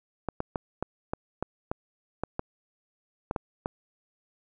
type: clicks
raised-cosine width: 1 ms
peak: -15 dBFS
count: 12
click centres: 0.287 / 0.404 / 0.558 / 0.826 / 1.135 / 1.426 / 1.715 / 2.236 / 2.394 / 3.311 / 3.362 / 3.659 s
effects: none